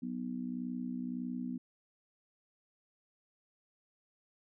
harmonic tone, 61.74 Hz, B1, in tune, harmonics 3 / 4 / 5, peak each -42 / -37 / -48 dBFS, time 0.02-1.58 s, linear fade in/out 10 ms, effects none

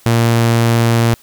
sawtooth tone, 116.2 Hz, A#2, 5 cents flat, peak -6 dBFS, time 0.06-1.14 s, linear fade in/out 0 ms, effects white hiss -47 dBFS RMS until 1.22 s

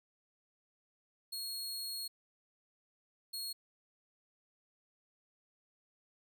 sawtooth tone bursts at uneven times, 4306 Hz, C8, 49 cents sharp, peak -36 dBFS, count 2, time 1.32-2.08 / 3.33-3.53 s, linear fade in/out 10 ms, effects none

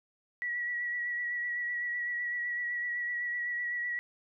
sine tone with vibrato, 1932 Hz, B6, 39 cents flat, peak -31 dBFS, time 0.42-3.99 s, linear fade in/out 0 ms, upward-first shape sine, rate 7.9 Hz, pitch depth 24 cents each way, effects none

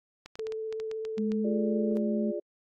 clicks, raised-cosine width 0.2 ms, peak -26 dBFS, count 11, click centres 0.26 / 0.355 / 0.395 / 0.469 / 0.522 / 0.726 / 0.8 / 0.914 / 1.051 / 1.181 / 1.319 s
sine tone with vibrato, 440 Hz, A4, in tune, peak -32 dBFS, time 0.39-1.97 s, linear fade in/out 0 ms, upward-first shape triangle, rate 16 Hz, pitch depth 14 cents each way
sine tone with pitch glide, 212 to 215.2 Hz, G#3 to A3, +36 to -38 cents, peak -27 dBFS, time 1.17-2.32 s, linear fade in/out 20 ms, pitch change +26 cents, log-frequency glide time 1.37-1.66 s
sine chord, D diminished, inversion first, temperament equal, 349.2 / 415.3 / 587.3 Hz, F4 / Ab4 / D5, 0 / 0 / 0 cents, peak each -35 dBFS, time 1.44-2.4 s, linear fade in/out 10 ms
effects AAC 48 kbps

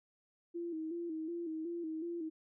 sine tone with vibrato, 329.6 Hz, E4, in tune, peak -37 dBFS, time 0.54-2.3 s, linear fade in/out 20 ms, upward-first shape square, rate 2.7 Hz, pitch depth 66 cents each way, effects none

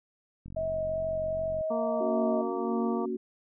click train, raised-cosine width 5 ms, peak -31 dBFS, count 54, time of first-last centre 0.46-1.61 s, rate 46.1 Hz
sine tone with vibrato, 637 Hz, D#5, 41 cents sharp, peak -28 dBFS, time 0.56-2.42 s, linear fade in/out 10 ms, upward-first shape sine, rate 2.6 Hz, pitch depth 16 cents each way
harmonic tone, 231.4 Hz, A#3, 13 cents flat, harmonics 1 / 2 / 3 / 4 / 5, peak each -33 / -36 / -38 / -39 / -40 dBFS, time 1.7-3.06 s, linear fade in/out 10 ms
sine chord, F# major, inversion first, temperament equal with one note detuned, 233.1 / 279.3 / 370 Hz, A#3 / C#4 / F#4, 0 / +13 / 0 cents, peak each -34 / -37 / -32 dBFS, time 2-3.17 s, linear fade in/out 10 ms
effects none

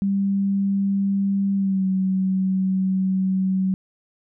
sine tone with pitch glide, 197.2 to 189.06 Hz, G3 to F#3, +11 to +38 cents, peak -18 dBFS, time 0.02-3.74 s, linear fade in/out 0 ms, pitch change -73 cents, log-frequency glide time 1.55-1.86 s, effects none

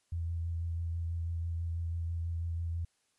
sine tone with vibrato, 83.9 Hz, E2, 31 cents sharp, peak -32 dBFS, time 0.12-2.85 s, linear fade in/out 5 ms, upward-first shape sine, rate 6.1 Hz, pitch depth 18 cents each way, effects white hiss -75 dBFS RMS until 3.18 s + resampled to 24000 Hz

